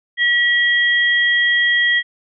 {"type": "tone pair together", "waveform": "sine", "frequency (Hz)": [1929, 3244], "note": ["B6", "G#7"], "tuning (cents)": [-41, -41], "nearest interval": "major sixth", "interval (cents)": 900, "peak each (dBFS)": [-13, -20], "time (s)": [0.17, 2.03], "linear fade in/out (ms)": 50, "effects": []}